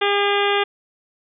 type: harmonic tone with a mistuned harmonic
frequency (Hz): 404.6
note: G#4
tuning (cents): -45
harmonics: 1 / 2 / 3 / 4 / 5 / 6 / 7 / 8 / 9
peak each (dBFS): -20 / -23 / -25 / -26 / -27 / -28 / -28 / -29 / -30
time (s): 0.01-0.64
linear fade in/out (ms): 10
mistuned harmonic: 9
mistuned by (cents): -61
effects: none